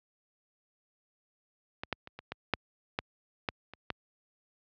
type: clicks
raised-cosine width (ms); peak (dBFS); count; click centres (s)
0.3; -19 / -14 / -28 / -26 / -19 / -9 / -13 / -13 / -29 / -16; 10; 1.835 / 1.927 / 2.074 / 2.19 / 2.32 / 2.537 / 2.989 / 3.488 / 3.736 / 3.903
effects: high-pass 60 Hz 12 dB/octave + low-pass 4000 Hz 12 dB/octave